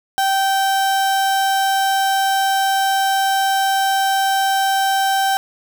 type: tone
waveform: 35% pulse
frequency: 778 Hz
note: G5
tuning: 13 cents flat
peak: -13 dBFS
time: 0.18-5.37 s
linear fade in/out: 0 ms
effects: none